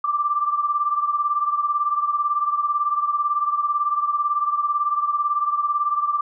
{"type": "beating tone pair", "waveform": "sine", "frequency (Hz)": [1174.7, 1192.7], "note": ["D6", "D6"], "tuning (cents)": [0, 26], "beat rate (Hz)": 18, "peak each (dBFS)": [-20, -25], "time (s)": [0.04, 6.21], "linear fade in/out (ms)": 5, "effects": []}